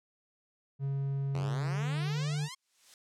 triangle tone with pitch glide, 137.9 to 147.8 Hz, C#3 to D3, -9 to +11 cents, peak -28 dBFS, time 0.79-2.49 s, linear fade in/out 50 ms, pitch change +120 cents, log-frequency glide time 1.66-1.9 s
5% pulse exponential sweep, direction up, 79.3 to 1100 Hz, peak -28 dBFS, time 1.34-2.55 s, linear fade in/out 10 ms
blue noise with exponential growth, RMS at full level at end -47 dBFS, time 2.48-2.94 s, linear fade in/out 1 ms, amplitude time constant 100 ms
effects low-pass 7000 Hz 12 dB/octave

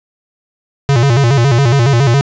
square tone with vibrato, 128.3 Hz, C3, 34 cents flat, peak -8 dBFS, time 0.89-2.21 s, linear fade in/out 0 ms, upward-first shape square, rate 7.2 Hz, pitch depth 150 cents each way, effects resampled to 16000 Hz + 8-bit

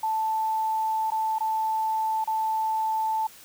sine tone with dropouts, 880 Hz, A5, in tune, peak -23 dBFS, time 0.03-3.27 s, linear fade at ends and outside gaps 5 ms, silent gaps 1.104-1.118 / 1.385-1.405 / 2.242-2.274 s, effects white hiss -49 dBFS RMS until 3.44 s

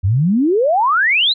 sine exponential sweep, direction up, 87.31 to 4186 Hz, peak -11 dBFS, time 0.03-1.34 s, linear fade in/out 20 ms, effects none

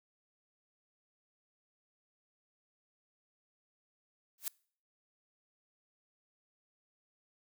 blue noise with exponential growth, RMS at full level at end -32 dBFS, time 4.38-4.48 s, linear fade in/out 2 ms, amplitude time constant 20 ms, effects noise-tail reverb RT60 0.5 s tail -25 dB re dry

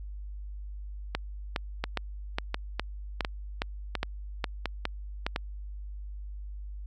two click trains, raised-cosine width 0.3 ms, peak -12 / -13 dBFS, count 11 / 6, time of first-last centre 1.15-5.265 / 1.84-5.361 s, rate 2.43 / 1.42 Hz, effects added 50 Hz sine -37 dBFS peak until 6.86 s

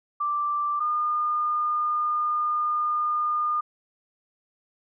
sine tone pair in turn, 1174.7 / 1214.7 Hz, D6 / D#6, 0 / -42 cents, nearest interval minor second, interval 58 cents, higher second, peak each -23 / -22 dBFS, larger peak second, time 0.2-0.8 / 0.8-3.61 s, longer second, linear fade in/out 10 ms, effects none

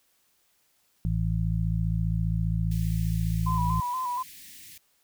harmonic tone, 55 Hz, A1, in tune, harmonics 1 / 2 / 3, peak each -28 / -28 / -28 dBFS, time 1.05-3.8 s, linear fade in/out 0 ms
white band-stop noise, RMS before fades -47 dBFS, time 2.71-4.78 s, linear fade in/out 5 ms, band 330 to 1700 Hz, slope 96 dB/octave
sine tone with vibrato, 1002 Hz, B5, 25 cents sharp, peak -27 dBFS, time 3.46-4.23 s, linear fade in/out 10 ms, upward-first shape square, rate 4.2 Hz, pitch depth 42 cents each way
effects white hiss -68 dBFS RMS until 5.03 s

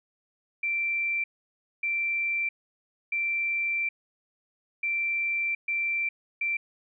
sine tone bursts at uneven times, 2349 Hz, D7, in tune, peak -25 dBFS, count 6, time 0.63-1.24 / 1.83-2.49 / 3.12-3.89 / 4.83-5.55 / 5.68-6.09 / 6.41-6.57 s, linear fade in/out 5 ms, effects none

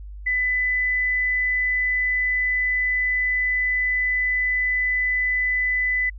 sine tone, 2000 Hz, B6, 21 cents sharp, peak -19 dBFS, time 0.26-6.1 s, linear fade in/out 10 ms, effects added 50 Hz sine -34 dBFS peak until 6.18 s

